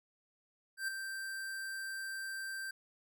square tone with ADSR envelope, 1568 Hz, G6, in tune, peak -33 dBFS, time 0.77-2.71 s, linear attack 110 ms, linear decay 6 ms, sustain -7 dB, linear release 5 ms, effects none

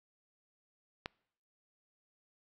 click, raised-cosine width 0.3 ms, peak -21 dBFS, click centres 1.059 s, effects noise-tail reverb RT60 0.7 s tail -26 dB re dry

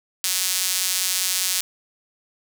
sawtooth tone with high-pass filter, 185 Hz, F#3, in tune, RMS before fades -23 dBFS, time 0.24-1.61 s, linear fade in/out 0 ms, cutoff 5000 Hz, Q 0.7, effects none

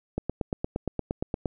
click train, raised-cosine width 2 ms, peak -14 dBFS, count 12, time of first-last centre 0.18-1.458 s, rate 8.61 Hz, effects none

